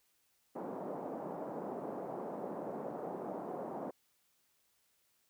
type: band-pass noise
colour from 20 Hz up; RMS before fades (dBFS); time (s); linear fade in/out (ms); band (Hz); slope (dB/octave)
white; -42; 0.55-3.91; 10; 180 to 770; 24
effects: white hiss -75 dBFS RMS until 5.29 s